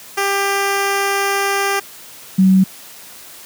10% pulse / sine tone pair in turn, 396.8 / 189.33 Hz, G4 / F#3, +21 / +40 cents, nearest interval octave + minor second, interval 1281 cents, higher first, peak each -7 dBFS, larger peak neither, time 0.17-1.8 / 2.38-2.64 s, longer first, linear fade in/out 10 ms, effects white hiss -38 dBFS RMS until 3.45 s + high-pass 100 Hz 12 dB/octave

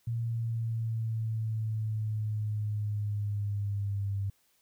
sine linear sweep, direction down, 116.54 to 98.7 Hz, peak -29 dBFS, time 0.07-4.3 s, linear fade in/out 5 ms, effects white hiss -70 dBFS RMS until 4.61 s

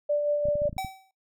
sine tone with tremolo, 587.3 Hz, D5, in tune, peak -21 dBFS, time 0.09-0.69 s, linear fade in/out 10 ms, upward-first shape sine, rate 5.6 Hz, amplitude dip 35%
clicks, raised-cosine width 5 ms, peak -25 dBFS, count 9, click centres 0.455 / 0.486 / 0.555 / 0.619 / 0.655 / 0.694 / 0.729 / 0.767 / 0.847 s
square tone with exponential decay, 766 Hz, G5, 40 cents flat, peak -27 dBFS, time 0.78-1.11 s, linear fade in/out 2 ms, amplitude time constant 71 ms
effects noise-tail reverb RT60 0.2 s tail -25 dB re dry

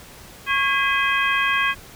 sine tone cluster, 1098 / 1633 / 2024 / 2525 / 3207 Hz, C#6 / G#6 / B6 / D#7 / G7, -17 / -30 / +42 / +25 / +39 cents, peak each -23 / -22 / -27 / -23 / -28 dBFS, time 0.46-1.75 s, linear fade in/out 50 ms, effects pink hiss -43 dBFS RMS until 1.95 s

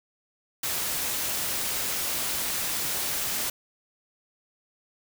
white noise, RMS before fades -29 dBFS, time 0.63-3.5 s, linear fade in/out 5 ms, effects none

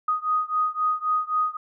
sine beating tone pair, 1244.5 / 1248.3 Hz, D#6 / D#6, 0 / +5 cents, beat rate 3.8 Hz, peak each -24 / -25 dBFS, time 0.08-1.57 s, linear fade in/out 5 ms, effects none

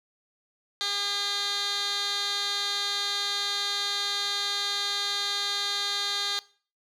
15% pulse tone with band-pass filter, 404.7 Hz, G#4, 45 cents flat, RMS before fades -29 dBFS, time 0.81-6.39 s, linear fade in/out 0 ms, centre 3900 Hz, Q 2.6, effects noise-tail reverb RT60 0.4 s tail -19 dB re dry

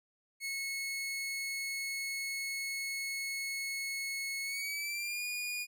sawtooth tone with pitch glide, 2190 to 2444 Hz, C#7 to D#7, -22 to -32 cents, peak -32 dBFS, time 0.4-5.67 s, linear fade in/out 50 ms, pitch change +190 cents, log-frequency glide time 4.43-5.24 s, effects none

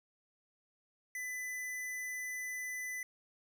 square tone, 2002 Hz, B6, 23 cents sharp, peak -39 dBFS, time 1.15-3.03 s, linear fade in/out 2 ms, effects none

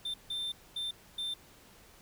triangle tone bursts at uneven times, 3575 Hz, A7, 27 cents sharp, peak -32 dBFS, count 4, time 0.05-0.14 / 0.3-0.52 / 0.76-0.91 / 1.18-1.34 s, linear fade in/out 5 ms, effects pink hiss -58 dBFS RMS until 2.01 s

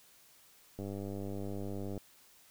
click train, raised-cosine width 2 ms, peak -28 dBFS, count 119, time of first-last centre 0.79-1.977 s, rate 99.4 Hz, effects white hiss -62 dBFS RMS until 2.5 s

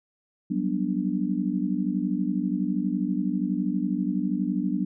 sine chord, G major seventh, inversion third, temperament just, 183.75 / 196 / 245 / 294 Hz, F#3 / G3 / B3 / D4, -12 / 0 / -14 / +2 cents, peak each -29 dBFS, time 0.5-4.85 s, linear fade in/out 10 ms, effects none

